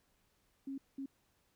sine tone bursts at uneven times, 272.1 Hz, C#4, 32 cents flat, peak -39 dBFS, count 2, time 0.67-0.78 / 0.98-1.06 s, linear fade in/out 5 ms, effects pink hiss -75 dBFS RMS until 1.55 s

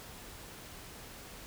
silence, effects pink hiss -49 dBFS RMS until 1.46 s

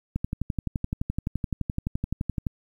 click train, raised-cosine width 5 ms, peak -14 dBFS, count 28, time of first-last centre 0.16-2.468 s, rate 11.7 Hz, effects 9-bit

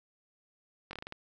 slowing click train, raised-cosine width 0.3 ms, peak -25 dBFS, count 7, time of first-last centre 0.91-1.124 s, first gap 21 ms, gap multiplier 1.21, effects none

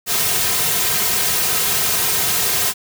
white noise with comb filter, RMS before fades -18 dBFS, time 0.06-2.74 s, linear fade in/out 50 ms, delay 3.5 ms, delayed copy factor -0.8, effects none

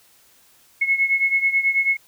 sine beating tone pair, 2180 / 2189.2 Hz, C#7 / C#7, -29 / -22 cents, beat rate 9.2 Hz, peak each -18 / -22 dBFS, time 0.81-1.97 s, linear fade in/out 10 ms, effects white hiss -55 dBFS RMS until 2.07 s

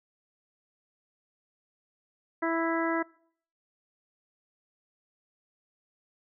harmonic tone, 330 Hz, E4, 2 cents sharp, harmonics 1 / 2 / 3 / 4 / 5 / 6, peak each -29 / -32 / -34 / -35 / -36 / -37 dBFS, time 2.42-3.03 s, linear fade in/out 10 ms, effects noise-tail reverb RT60 0.6 s tail -24 dB re dry

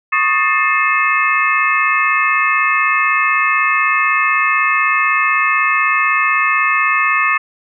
sine tone cluster, 1107 / 1243 / 1775 / 2126 / 2595 Hz, C#6 / D#6 / A6 / C7 / E7, -3 / -2 / +15 / +27 / -28 cents, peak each -18 dBFS, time 0.12-7.38 s, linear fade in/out 10 ms, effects none

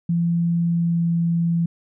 sine tone with pitch glide, 169.9 to 168.73 Hz, F3 to E3, -47 to +41 cents, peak -17 dBFS, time 0.09-1.66 s, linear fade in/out 5 ms, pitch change -12 cents, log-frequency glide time 0.67-1.08 s, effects none

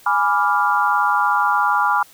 sine chord, G# diminished seventh, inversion none, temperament equal, 830.6 / 987.8 / 1174.7 / 1396.9 Hz, G#5 / B5 / D6 / F6, 0 / 0 / 0 / 0 cents, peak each -20 dBFS, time 0.06-2.03 s, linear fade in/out 5 ms, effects white hiss -48 dBFS RMS until 2.13 s

